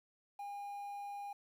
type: tone with quantisation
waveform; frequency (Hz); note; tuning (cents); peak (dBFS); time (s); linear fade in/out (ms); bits
triangle; 810; G#5; -43; -40; 0.39-1.33; 5; 11
effects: none